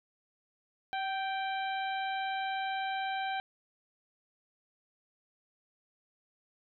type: harmonic tone with a mistuned harmonic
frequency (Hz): 784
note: G5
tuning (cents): 0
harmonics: 1 / 2 / 3 / 4 / 5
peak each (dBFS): -33 / -39 / -43 / -45 / -47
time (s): 0.93-3.4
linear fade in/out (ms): 0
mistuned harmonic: 1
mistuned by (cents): -32
effects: none